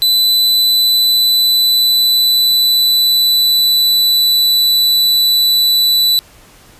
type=tone with pitch glide; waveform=45% pulse; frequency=3997 to 3972 Hz; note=B7 to B7; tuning=+20 to +9 cents; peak=-8 dBFS; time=0.02-6.19 s; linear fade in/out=0 ms; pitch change=-11 cents; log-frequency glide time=0.37-4.47 s; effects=pink hiss -43 dBFS RMS until 6.79 s + resampled to 32000 Hz